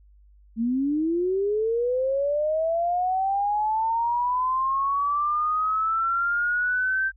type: linear sweep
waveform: sine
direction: up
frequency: 220 to 1568 Hz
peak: -21 dBFS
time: 0.56-7.12 s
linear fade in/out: 50 ms
effects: added 50 Hz sine -51 dBFS peak until 7.16 s